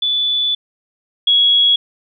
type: tone pair in turn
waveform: sine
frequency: 3471 / 3336 Hz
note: A7 / G#7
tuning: -24 / +7 cents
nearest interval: minor second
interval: 69 cents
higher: first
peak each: -14 / -9 dBFS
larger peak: second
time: 0.02-0.55 / 1.27-1.76 s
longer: first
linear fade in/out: 5 ms
effects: none